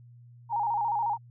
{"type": "tone with vibrato", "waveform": "sine", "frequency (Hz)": 877, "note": "A5", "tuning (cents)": -6, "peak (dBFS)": -25, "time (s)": [0.49, 1.18], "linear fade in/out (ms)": 50, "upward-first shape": "square", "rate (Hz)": 14, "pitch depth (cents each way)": 100, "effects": ["added 120 Hz sine -49 dBFS peak until 1.3 s"]}